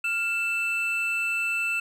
triangle tone pair together, 1396.7 / 2655 Hz, F6 / E7, 0 / +12 cents, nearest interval major seventh, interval 1112 cents, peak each -31 / -23 dBFS, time 0.04-1.8 s, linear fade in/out 5 ms, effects none

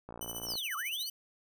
click train, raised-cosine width 1 ms, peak -30 dBFS, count 28, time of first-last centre 0.09-0.555 s, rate 58.1 Hz
5% pulse tone with tremolo, 2993 Hz, F#7, 19 cents sharp, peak -27 dBFS, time 0.21-1.1 s, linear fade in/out 5 ms, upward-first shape triangle, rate 14 Hz, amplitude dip 85%
sine linear two-way sweep, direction down then up, 6140 to 1100 to 4787 Hz, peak -35 dBFS, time 0.44-1.1 s, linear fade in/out 50 ms, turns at 0.76 s
effects none

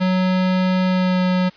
square tone with pitch glide, 185 to 183.09 Hz, F#3 to F#3, 0 to -18 cents, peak -16 dBFS, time 0-1.5 s, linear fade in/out 20 ms, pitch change -18 cents, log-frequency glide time 0.86-1.21 s, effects white hiss -48 dBFS RMS until 1.56 s + resampled to 11025 Hz

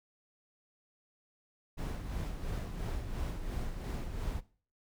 brown noise with tremolo, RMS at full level -35 dBFS, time 1.77-4.41 s, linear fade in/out 20 ms, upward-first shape sine, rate 2.9 Hz, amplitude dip 50%, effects noise-tail reverb RT60 0.4 s tail -18 dB re dry

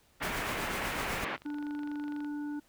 white band-pass noise, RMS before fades -36 dBFS, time 0.2-1.37 s, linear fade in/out 20 ms, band 140 to 2400 Hz, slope 24 dB/octave
pink noise with tremolo, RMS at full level -37 dBFS, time 0.22-1.25 s, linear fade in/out 10 ms, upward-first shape triangle, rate 8 Hz, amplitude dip 55%
click train, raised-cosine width 0.3 ms, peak -34 dBFS, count 36, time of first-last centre 0.8-2.246 s, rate 24.2 Hz
harmonic tone, 293.7 Hz, D4, in tune, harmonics 1 / 3 / 5, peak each -34 / -50 / -51 dBFS, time 1.45-2.6 s, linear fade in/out 10 ms
effects pink hiss -66 dBFS RMS until 2.68 s

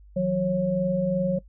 sine tone cluster, 160.3 / 183.1 / 548 Hz, E3 / F#3 / C#5, -48 / -18 / -20 cents, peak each -32 / -24 / -24 dBFS, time 0.16-1.39 s, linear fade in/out 10 ms, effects noise-tail reverb RT60 0.1 s tail -21 dB re dry + added 50 Hz sine -47 dBFS peak until 1.48 s

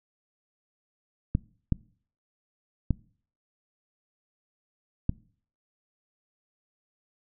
clicks, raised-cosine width 5 ms, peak -11 dBFS, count 4, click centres 1.351 / 1.723 / 2.907 / 5.094 s, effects noise-tail reverb RT60 0.5 s tail -23 dB re dry

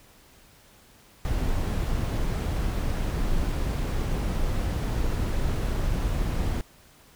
brown noise, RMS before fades -26 dBFS, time 1.25-6.61 s, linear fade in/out 0 ms, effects pink hiss -55 dBFS RMS until 7.15 s

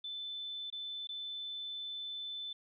sine tone with dropouts, 3520 Hz, A7, in tune, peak -39 dBFS, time 0.04-2.53 s, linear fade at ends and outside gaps 5 ms, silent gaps 0.702-0.725 / 1.072-1.09 s, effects none

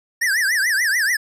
square tone with vibrato, 1760 Hz, A6, in tune, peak -17 dBFS, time 0.21-1.17 s, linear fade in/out 10 ms, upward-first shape triangle, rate 6.9 Hz, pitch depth 260 cents each way, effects resampled to 32000 Hz

